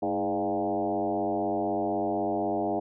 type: tone with frequency modulation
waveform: sine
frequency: 510 Hz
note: C5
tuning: 44 cents flat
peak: -25 dBFS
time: 0.02-2.8 s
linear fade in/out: 10 ms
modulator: 96 Hz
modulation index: 2.9
effects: none